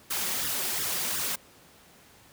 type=noise with flanger; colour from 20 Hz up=white; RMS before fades=-30 dBFS; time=0.1-1.36 s; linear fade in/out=10 ms; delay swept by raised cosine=0.56 to 5.66 ms; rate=2.8 Hz; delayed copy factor=+0.75; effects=pink hiss -55 dBFS RMS until 2.32 s + high-pass 80 Hz 12 dB/octave